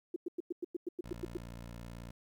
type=tone bursts; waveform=sine; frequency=349.2 Hz; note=F4; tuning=in tune; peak=-33 dBFS; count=11; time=0.14-1.372 s; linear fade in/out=5 ms; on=22 ms; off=99 ms
type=tone; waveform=15% pulse; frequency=58.27 Hz; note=A#1; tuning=in tune; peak=-39 dBFS; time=1.04-2.11 s; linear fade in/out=5 ms
effects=12-bit